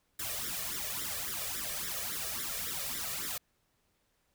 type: noise with flanger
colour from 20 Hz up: white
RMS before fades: -37 dBFS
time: 0.19-3.38 s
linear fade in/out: 5 ms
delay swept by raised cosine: 0.54 to 1.74 ms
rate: 3.6 Hz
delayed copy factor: +0.95
effects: pink hiss -75 dBFS RMS until 4.34 s